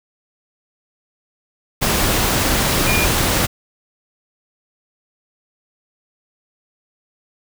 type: tone in noise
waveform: sine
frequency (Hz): 2418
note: D7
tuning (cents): +50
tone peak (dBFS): -19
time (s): 2.86-3.06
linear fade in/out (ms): 20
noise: pink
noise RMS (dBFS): -17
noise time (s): 1.81-3.47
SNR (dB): -5
effects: none